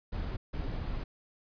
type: noise bursts at uneven times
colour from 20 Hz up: brown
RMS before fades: -35 dBFS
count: 2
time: 0.12-0.37 / 0.53-1.04 s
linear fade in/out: 10 ms
effects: resampled to 11025 Hz